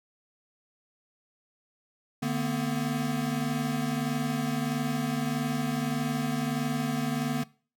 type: tone cluster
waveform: square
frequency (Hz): 148 / 229.2 / 250.8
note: D3 / A#3 / B3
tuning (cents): +14 / -29 / +27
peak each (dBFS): -33 / -32 / -32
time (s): 2.22-7.44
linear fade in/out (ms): 10
effects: noise-tail reverb RT60 0.4 s tail -21 dB re dry